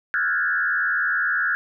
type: tone with frequency modulation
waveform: sine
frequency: 1551 Hz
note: G6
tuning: 19 cents flat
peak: -19 dBFS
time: 0.14-1.55 s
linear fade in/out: 0 ms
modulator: 79.7 Hz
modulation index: 2.1
effects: none